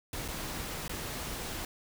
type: noise with dropouts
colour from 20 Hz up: pink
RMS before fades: -38 dBFS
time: 0.13-1.65 s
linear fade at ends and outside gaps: 2 ms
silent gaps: 0.28-0.284 / 0.88-0.894 s
effects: none